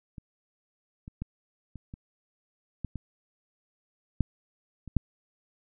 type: clicks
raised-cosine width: 5 ms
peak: -29 / -29 / -21 / -29 / -28 / -20 / -23 / -11 / -29 / -10 dBFS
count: 10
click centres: 0.182 / 1.079 / 1.22 / 1.757 / 1.939 / 2.847 / 2.957 / 4.207 / 4.877 / 4.967 s
effects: none